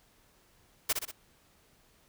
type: noise with echo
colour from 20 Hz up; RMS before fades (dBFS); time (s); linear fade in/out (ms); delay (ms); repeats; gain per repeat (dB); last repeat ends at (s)
white; -27; 0.89-0.93; 10; 62; 3; -5; 1.116
effects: pink hiss -65 dBFS RMS until 2.08 s